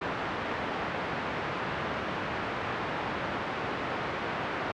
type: low-pass noise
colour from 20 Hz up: white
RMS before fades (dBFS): -33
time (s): 0.01-4.72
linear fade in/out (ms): 10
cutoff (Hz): 1500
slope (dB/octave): 12
effects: high-pass 80 Hz 12 dB/octave + low-pass 4000 Hz 12 dB/octave